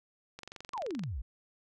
click train, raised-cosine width 0.2 ms, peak -27 dBFS, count 16, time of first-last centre 0.39-1.037 s, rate 23.2 Hz
sine exponential sweep, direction down, 1174.7 to 48.54 Hz, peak -34 dBFS, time 0.73-1.22 s, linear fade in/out 10 ms
effects none

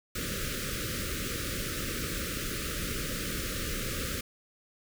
pink band-stop noise, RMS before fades -34 dBFS, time 0.15-4.21 s, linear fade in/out 5 ms, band 580 to 1200 Hz, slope 96 dB/octave, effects none

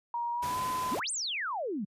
sine tone with pitch glide, 946 to 1013.9 Hz, A#5 to B5, +25 to +45 cents, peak -30 dBFS, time 0.14-0.95 s, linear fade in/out 2 ms, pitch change +120 cents, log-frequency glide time 0.33-0.59 s
pink noise, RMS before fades -39 dBFS, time 0.42-1 s, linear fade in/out 10 ms
sine exponential two-way sweep, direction up then down, 180 to 9290 to 180 Hz, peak -31 dBFS, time 0.91-1.85 s, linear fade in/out 10 ms, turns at 1.11 s
effects high-pass 100 Hz 12 dB/octave + resampled to 32000 Hz

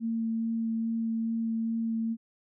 sine tone with vibrato, 226.6 Hz, A#3, 49 cents flat, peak -27 dBFS, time 0-2.17 s, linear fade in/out 50 ms, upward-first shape sine, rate 2.4 Hz, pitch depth 9 cents each way, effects none

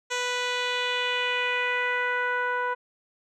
10% pulse tone with low-pass filter sweep, 493.7 Hz, B4, 1 cent flat, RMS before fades -27 dBFS, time 0.1-2.75 s, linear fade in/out 20 ms, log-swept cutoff 5900 to 1200 Hz, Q 2.2, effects none

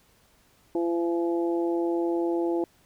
harmonic tone, 170 Hz, F3, 46 cents flat, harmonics 2 / 3 / 4 / 5, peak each -24 / -33 / -36 / -37 dBFS, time 0.75-2.64 s, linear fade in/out 2 ms, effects pink hiss -62 dBFS RMS until 2.85 s

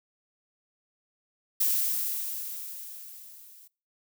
violet noise with level ramp, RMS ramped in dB -24 to -53 dBFS, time 1.6-3.68 s, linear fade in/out 10 ms, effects noise-tail reverb RT60 0.4 s tail -25 dB re dry

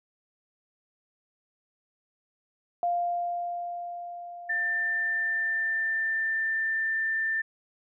sine tone with exponential decay, 698.5 Hz, F5, in tune, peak -23 dBFS, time 2.83-6.88 s, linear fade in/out 1 ms, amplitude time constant 880 ms
sine tone, 1785 Hz, A6, 24 cents sharp, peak -25 dBFS, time 4.49-7.42 s, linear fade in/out 10 ms
effects none

